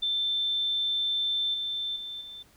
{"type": "tone with level steps", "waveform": "sine", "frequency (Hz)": 3550, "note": "A7", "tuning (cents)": 15, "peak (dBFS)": [-25, -29, -35, -40], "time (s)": [0.02, 2.43], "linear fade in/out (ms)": 10, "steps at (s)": [1.54, 1.96, 2.21], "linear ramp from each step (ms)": 2, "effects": ["pink hiss -60 dBFS RMS until 2.56 s"]}